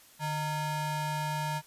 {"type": "ring-modulated tone", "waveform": "square", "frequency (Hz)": 384.3, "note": "G4", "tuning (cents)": -34, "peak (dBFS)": -28, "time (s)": [0.19, 1.62], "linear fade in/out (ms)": 50, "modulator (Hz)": 535, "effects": ["white hiss -57 dBFS RMS until 1.66 s", "resampled to 32000 Hz"]}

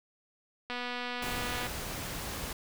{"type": "click train", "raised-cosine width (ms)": 0.3, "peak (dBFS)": -21, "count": 238, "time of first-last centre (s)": [0.7, 1.667], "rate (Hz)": 245}
{"type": "noise", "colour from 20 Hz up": "pink", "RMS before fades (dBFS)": -38, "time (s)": [1.22, 2.53], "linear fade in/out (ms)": 5}
{"effects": []}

